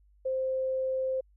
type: tone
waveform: sine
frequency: 523.3 Hz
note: C5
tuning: in tune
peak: -27 dBFS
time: 0.25-1.21 s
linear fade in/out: 10 ms
effects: added 50 Hz sine -59 dBFS peak until 1.36 s